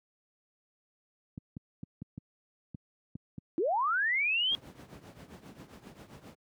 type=clicks; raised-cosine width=5 ms; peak=-24 dBFS; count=8; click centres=1.378 / 1.568 / 1.833 / 2.02 / 2.179 / 2.747 / 3.155 / 3.382 s
type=linear sweep; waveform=sine; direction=up; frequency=299.3 to 3304 Hz; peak=-26 dBFS; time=3.58-4.55 s; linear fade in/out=0 ms
type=noise with tremolo; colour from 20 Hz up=brown; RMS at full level=-40 dBFS; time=4.51-6.35 s; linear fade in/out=5 ms; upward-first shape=triangle; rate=7.5 Hz; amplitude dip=80%
effects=high-pass 150 Hz 12 dB/octave